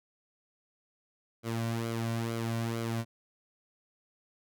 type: tone with flanger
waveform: sawtooth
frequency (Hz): 115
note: A#2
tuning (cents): -23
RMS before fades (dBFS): -33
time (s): 1.43-3.05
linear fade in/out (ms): 50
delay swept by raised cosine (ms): 1.1 to 2.4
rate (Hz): 2.2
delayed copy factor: -0.6
effects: none